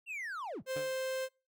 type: linear sweep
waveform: triangle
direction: down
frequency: 2794 to 65.41 Hz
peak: -36 dBFS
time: 0.06-0.63 s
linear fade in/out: 50 ms
type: tone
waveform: 45% pulse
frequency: 523.3 Hz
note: C5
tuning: in tune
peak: -34 dBFS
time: 0.66-1.29 s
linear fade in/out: 50 ms
type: tone with exponential decay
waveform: 15% pulse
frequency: 148.4 Hz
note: D3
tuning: 18 cents sharp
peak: -33 dBFS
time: 0.76-0.98 s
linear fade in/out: 2 ms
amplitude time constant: 47 ms
effects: noise-tail reverb RT60 0.3 s tail -25 dB re dry